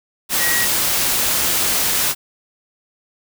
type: tone in noise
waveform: sine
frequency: 1906 Hz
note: A#6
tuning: 38 cents sharp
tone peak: -20 dBFS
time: 0.38-0.68 s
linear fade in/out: 50 ms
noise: white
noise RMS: -18 dBFS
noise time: 0.29-2.15 s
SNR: -5 dB
effects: none